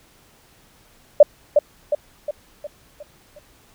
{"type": "tone with echo", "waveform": "sine", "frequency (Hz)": 591, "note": "D5", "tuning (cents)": 11, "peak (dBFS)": -3, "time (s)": [1.2, 1.23], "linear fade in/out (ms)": 5, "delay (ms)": 360, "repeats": 6, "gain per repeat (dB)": -6, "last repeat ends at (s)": 3.39, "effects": ["pink hiss -54 dBFS RMS until 3.74 s"]}